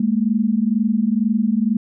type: tone pair together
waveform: sine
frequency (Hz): 207.7 / 229.8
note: G#3 / A#3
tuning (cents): 0 / -25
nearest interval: major second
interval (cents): 175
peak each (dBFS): -18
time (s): 0-1.77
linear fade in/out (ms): 5
effects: none